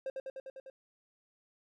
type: tone with echo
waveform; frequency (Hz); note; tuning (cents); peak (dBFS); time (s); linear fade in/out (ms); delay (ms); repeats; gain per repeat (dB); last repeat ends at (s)
triangle; 532; C5; +29; -32; 0.06-0.1; 2; 100; 6; -2; 0.7
effects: none